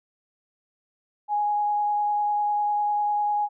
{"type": "tone with vibrato", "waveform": "sine", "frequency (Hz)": 830.6, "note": "G#5", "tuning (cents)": 0, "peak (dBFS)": -21, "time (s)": [1.28, 3.49], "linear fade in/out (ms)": 50, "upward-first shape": "sine", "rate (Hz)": 10, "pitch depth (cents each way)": 9, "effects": []}